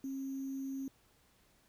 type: tone with sample-and-hold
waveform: sine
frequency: 270 Hz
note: C#4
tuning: 45 cents flat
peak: -37 dBFS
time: 0.04-0.88 s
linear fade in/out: 2 ms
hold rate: 6300 Hz
effects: pink hiss -69 dBFS RMS until 1.68 s